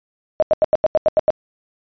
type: tone bursts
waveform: sine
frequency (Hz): 622.3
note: D#5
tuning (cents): 0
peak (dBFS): -10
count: 9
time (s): 0.4-1.304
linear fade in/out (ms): 0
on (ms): 24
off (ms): 86
effects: resampled to 11025 Hz